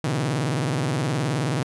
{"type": "tone with vibrato", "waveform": "sawtooth", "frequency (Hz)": 140, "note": "C#3", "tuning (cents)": 18, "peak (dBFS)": -18, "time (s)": [0.04, 1.63], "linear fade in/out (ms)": 0, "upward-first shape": "sine", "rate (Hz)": 19, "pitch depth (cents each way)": 280, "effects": ["resampled to 24000 Hz"]}